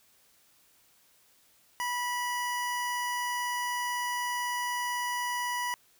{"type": "tone", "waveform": "25% pulse", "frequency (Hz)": 978, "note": "B5", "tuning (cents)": -17, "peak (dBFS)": -26, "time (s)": [1.8, 5.74], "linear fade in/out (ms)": 0, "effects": ["white hiss -64 dBFS RMS until 5.99 s"]}